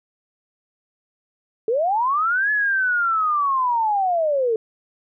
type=linear two-way sweep; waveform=sine; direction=up then down; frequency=422.9 to 1721 to 431.1 Hz; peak=-17 dBFS; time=1.68-4.56 s; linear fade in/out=2 ms; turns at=2.51 s; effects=none